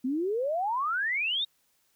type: exponential sweep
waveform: sine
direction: up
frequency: 245.2 to 3798 Hz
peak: -26 dBFS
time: 0.04-1.45 s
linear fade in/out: 10 ms
effects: white hiss -70 dBFS RMS until 1.95 s